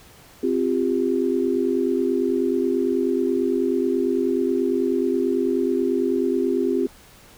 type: chord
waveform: sine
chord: C suspended fourth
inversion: none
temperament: equal with one note detuned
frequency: 261.6 / 349.2 / 398.4 Hz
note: C4 / F4 / G4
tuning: 0 / 0 / +28 cents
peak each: -23 dBFS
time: 0.43-6.87 s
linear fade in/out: 5 ms
effects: pink hiss -49 dBFS RMS until 7.37 s